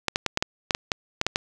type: clicks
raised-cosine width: 0.2 ms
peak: -5 dBFS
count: 11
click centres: 0.083 / 0.159 / 0.263 / 0.374 / 0.425 / 0.708 / 0.749 / 0.918 / 1.214 / 1.266 / 1.359 s
effects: none